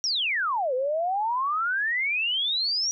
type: exponential two-way sweep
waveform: sine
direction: down then up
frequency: 5820 to 493.9 to 5820 Hz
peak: -23 dBFS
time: 0.04-2.91 s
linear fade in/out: 0 ms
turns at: 0.74 s
effects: none